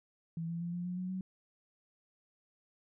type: tone with pitch steps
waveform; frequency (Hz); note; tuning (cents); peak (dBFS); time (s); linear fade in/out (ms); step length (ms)
sine; 165.1 / 168.57 / 172.11 / 175.73 / 179.42 / 183.19 / 187.04; E3 / E3 / F3 / F3 / F3 / F#3 / F#3; +3 / +39 / -25 / +11 / +47 / -17 / +19; -35; 0.37-1.21; 2; 120
effects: none